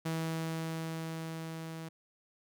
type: tone with level ramp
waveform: sawtooth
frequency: 162.2 Hz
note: E3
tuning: 28 cents flat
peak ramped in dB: -28 to -37 dBFS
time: 0.05-1.89 s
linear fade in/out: 10 ms
effects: none